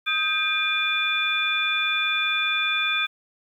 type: tone cluster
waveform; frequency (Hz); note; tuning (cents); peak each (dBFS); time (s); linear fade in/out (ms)
sine; 1256 / 1580 / 2410 / 3495; D#6 / G6 / D7 / A7; +16 / +13 / +44 / -12; -30 / -28 / -24 / -26; 0.06-3.07; 20
effects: 9-bit